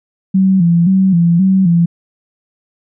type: tone with vibrato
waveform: sine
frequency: 180 Hz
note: F#3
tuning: 47 cents flat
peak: -7 dBFS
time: 0.34-1.86 s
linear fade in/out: 10 ms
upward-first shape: square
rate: 1.9 Hz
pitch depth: 98 cents each way
effects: none